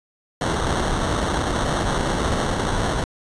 pink noise with sample-and-hold, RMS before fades -22 dBFS, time 0.41-3.04 s, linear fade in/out 2 ms, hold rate 2450 Hz, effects resampled to 22050 Hz

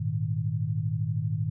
sine chord, Ab suspended second, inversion none, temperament equal with one note detuned, 103.83 / 116.54 / 154.85 Hz, Ab2 / Bb2 / Eb3, 0 / 0 / -8 cents, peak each -30 dBFS, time 0-1.5 s, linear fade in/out 10 ms, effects none

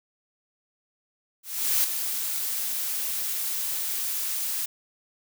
blue noise with ADSR envelope, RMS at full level -21 dBFS, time 1.43-4.66 s, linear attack 410 ms, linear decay 5 ms, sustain -8 dB, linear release 9 ms, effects none

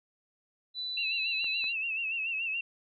sine tone, 3982 Hz, B7, 14 cents sharp, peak -33 dBFS, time 0.74-1.73 s, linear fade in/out 50 ms
sine tone with vibrato, 2666 Hz, E7, 19 cents sharp, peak -30 dBFS, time 0.97-2.61 s, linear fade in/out 5 ms, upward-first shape sine, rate 7 Hz, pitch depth 74 cents each way
clicks, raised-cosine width 0.5 ms, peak -33 dBFS, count 2, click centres 1.444 / 1.642 s
effects none

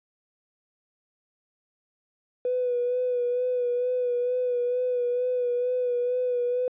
triangle tone with vibrato, 493.9 Hz, B4, in tune, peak -19 dBFS, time 2.45-6.68 s, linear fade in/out 2 ms, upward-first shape sine, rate 2.2 Hz, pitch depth 31 cents each way, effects tanh soft clip ceiling -21 dBFS + resampled to 8000 Hz

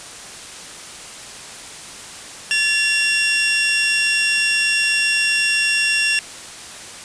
sawtooth tone pair together, 1731 / 2748 Hz, A6 / F7, -29 / -29 cents, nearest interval minor sixth, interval 800 cents, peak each -18 / -13 dBFS, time 2.51-6.19 s, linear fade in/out 0 ms, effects white hiss -35 dBFS RMS until 7.04 s + resampled to 22050 Hz

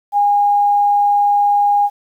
sine tone, 817 Hz, G#5, 29 cents flat, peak -10 dBFS, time 0.12-1.9 s, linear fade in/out 50 ms, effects 8-bit

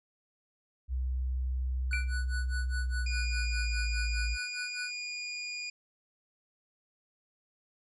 sine tone with pitch glide, 63.8 to 57.5 Hz, C2 to A#1, -43 to -23 cents, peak -29 dBFS, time 0.88-4.38 s, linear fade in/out 50 ms, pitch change -180 cents, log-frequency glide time 2.74-3.77 s
square tone with tremolo, 1480 Hz, F#6, in tune, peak -36 dBFS, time 1.91-4.91 s, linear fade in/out 2 ms, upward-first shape sine, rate 4.9 Hz, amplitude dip 95%
sine tone with exponential decay, 2349 Hz, D7, in tune, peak -28 dBFS, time 1.93-2.18 s, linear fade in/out 1 ms, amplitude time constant 53 ms
25% pulse tone, 2437 Hz, D#7, 37 cents flat, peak -32 dBFS, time 3.06-5.7 s, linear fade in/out 5 ms
effects resampled to 24000 Hz

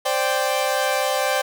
sawtooth chord, C suspended second, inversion none, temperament equal, 523.3 / 587.3 / 784 Hz, C5 / D5 / G5, 0 / 0 / 0 cents, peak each -20 dBFS, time 0.05-1.42 s, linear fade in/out 10 ms, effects none

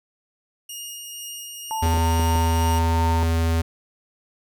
15% pulse tone with tremolo, 2851 Hz, F7, 35 cents sharp, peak -25 dBFS, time 0.69-2.79 s, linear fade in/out 5 ms, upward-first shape sine, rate 2.1 Hz, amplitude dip 25%
sine tone with pitch glide, 883 to 909.4 Hz, A5 to A#5, +6 to -43 cents, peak -24 dBFS, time 1.71-3.23 s, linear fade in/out 0 ms, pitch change +51 cents, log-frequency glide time 1.83-2.09 s
square tone, 82.41 Hz, E2, in tune, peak -19 dBFS, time 1.82-3.62 s, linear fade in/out 10 ms
clicks, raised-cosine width 2 ms, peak -18 dBFS, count 6, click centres 1.859 / 1.941 / 1.973 / 2.197 / 2.356 / 3.231 s
effects none

